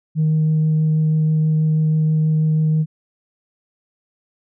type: tone with vibrato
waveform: sine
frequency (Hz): 156.1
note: D#3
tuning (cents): +6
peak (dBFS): -12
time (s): 0.15-2.86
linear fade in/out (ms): 50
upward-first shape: triangle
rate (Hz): 6.2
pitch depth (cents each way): 9
effects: tanh soft clip ceiling -11 dBFS